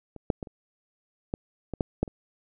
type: clicks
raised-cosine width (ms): 2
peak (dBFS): -28 / -9 / -20 / -30 / -15 / -19 / -11 / -10 / -27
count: 9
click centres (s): 0.163 / 0.302 / 0.428 / 0.472 / 1.339 / 1.737 / 1.808 / 2.03 / 2.078
effects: none